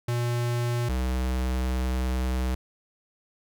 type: tone pair in turn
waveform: square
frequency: 120 / 63.57 Hz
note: B2 / C2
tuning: -49 / -49 cents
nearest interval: major seventh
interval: 1100 cents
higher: first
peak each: -25 dBFS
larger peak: neither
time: 0.08-0.89 / 0.89-2.55 s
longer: second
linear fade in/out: 5 ms
effects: none